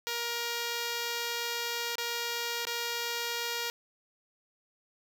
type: tone with dropouts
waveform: 5% pulse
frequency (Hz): 471.5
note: A#4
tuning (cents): +20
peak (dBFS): -20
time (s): 0.07-3.7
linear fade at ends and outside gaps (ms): 0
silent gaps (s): 1.955-1.982 / 2.653-2.669
effects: none